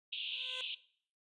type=band-pass noise; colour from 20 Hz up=white; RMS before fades=-41 dBFS; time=0.12-0.75 s; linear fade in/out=10 ms; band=2600 to 3700 Hz; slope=96 dB/octave
type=tone with exponential growth; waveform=10% pulse; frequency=511 Hz; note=C5; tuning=41 cents flat; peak=-36 dBFS; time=0.18-0.61 s; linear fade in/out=0 ms; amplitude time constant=93 ms
effects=noise-tail reverb RT60 0.5 s tail -17 dB re dry + resampled to 24000 Hz